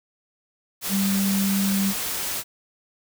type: tone in noise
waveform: sine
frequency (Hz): 196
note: G3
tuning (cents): 0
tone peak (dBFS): -20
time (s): 0.89-1.94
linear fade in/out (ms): 50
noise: white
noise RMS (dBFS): -28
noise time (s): 0.81-2.44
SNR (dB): +5
effects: none